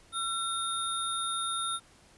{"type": "tone cluster", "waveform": "sine", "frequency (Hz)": [1355, 3667, 9720], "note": ["E6", "A#7", "D#9"], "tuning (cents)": [47, -29, -42], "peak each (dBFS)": [-33, -34, -36], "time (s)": [0.12, 1.8], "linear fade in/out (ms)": 50, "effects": ["pink hiss -59 dBFS RMS until 2.17 s", "resampled to 24000 Hz"]}